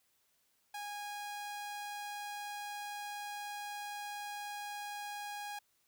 sawtooth tone, 823 Hz, G#5, 16 cents flat, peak -37 dBFS, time 0.74-5.59 s, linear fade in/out 5 ms, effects white hiss -75 dBFS RMS until 5.87 s

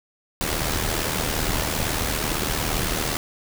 pink noise with amplitude modulation, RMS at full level -22 dBFS, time 0.41-3.17 s, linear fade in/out 0 ms, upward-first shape sine, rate 77.7 Hz, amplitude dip 60%, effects none

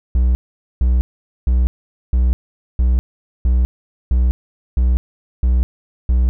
triangle tone bursts, 61.74 Hz, B1, in tune, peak -9 dBFS, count 10, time 0.15-6.29 s, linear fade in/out 0 ms, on 200 ms, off 460 ms, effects none

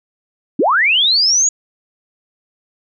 sine linear sweep, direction up, 213.3 to 6850 Hz, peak -10 dBFS, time 0.59-1.49 s, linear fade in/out 5 ms, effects none

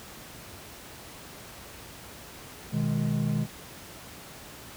triangle chord, G# minor, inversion first, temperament equal with one note detuned, 123.47 / 155.56 / 208.3 Hz, B2 / D#3 / G#3, 0 / 0 / +5 cents, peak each -28 / -26 / -27 dBFS, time 2.71-3.47 s, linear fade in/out 50 ms, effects pink hiss -45 dBFS RMS until 4.76 s + high-pass 60 Hz 12 dB/octave

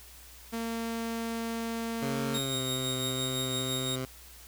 sawtooth tone, 228.9 Hz, A#3, 31 cents flat, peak -28 dBFS, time 0.52-2.39 s, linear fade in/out 20 ms
15% pulse tone with pitch glide, 137.2 to 129.95 Hz, C#3 to C3, -17 to -11 cents, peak -26 dBFS, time 2.02-4.05 s, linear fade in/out 2 ms, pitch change -94 cents, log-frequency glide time 2.37-2.62 s
sawtooth tone with tremolo, 3729 Hz, A#7, in tune, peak -28 dBFS, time 2.34-3.96 s, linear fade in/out 5 ms, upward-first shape sine, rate 5.9 Hz, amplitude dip 40%
effects added 60 Hz sine -53 dBFS peak until 4.47 s + white hiss -52 dBFS RMS until 4.47 s

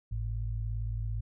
sine tone pair together, 51.44 / 109.2 Hz, G#1 / A2, -16 / -13 cents, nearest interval octave + minor second, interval 1303 cents, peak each -33 / -34 dBFS, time 0.11-1.21 s, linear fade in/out 10 ms, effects none

